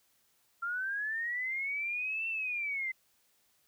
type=linear two-way sweep; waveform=sine; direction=up then down; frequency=1366 to 2702 to 2043 Hz; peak=-32 dBFS; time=0.62-2.92 s; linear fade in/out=10 ms; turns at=2.28 s; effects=white hiss -71 dBFS RMS until 3.67 s